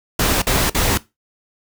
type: noise bursts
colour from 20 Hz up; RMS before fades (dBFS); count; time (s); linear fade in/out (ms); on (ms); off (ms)
pink; -17; 3; 0.19-0.976; 5; 230; 48
effects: noise-tail reverb RT60 0.2 s tail -17 dB re dry